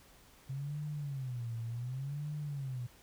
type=tone with vibrato; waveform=sine; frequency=131.2 Hz; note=C3; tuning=5 cents sharp; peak=-36 dBFS; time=0.49-2.87 s; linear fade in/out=10 ms; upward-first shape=sine; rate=0.68 Hz; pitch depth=230 cents each way; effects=added 50 Hz sine -69 dBFS peak until 3.02 s + pink hiss -61 dBFS RMS until 3.02 s